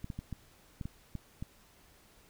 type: clicks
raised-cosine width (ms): 5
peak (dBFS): -26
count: 8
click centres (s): 0.044 / 0.102 / 0.19 / 0.327 / 0.812 / 0.855 / 1.153 / 1.425
effects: pink hiss -62 dBFS RMS until 2.29 s